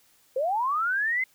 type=linear sweep; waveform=sine; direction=up; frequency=493.9 to 2093 Hz; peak=-23 dBFS; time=0.36-1.24 s; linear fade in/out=5 ms; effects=white hiss -62 dBFS RMS until 1.34 s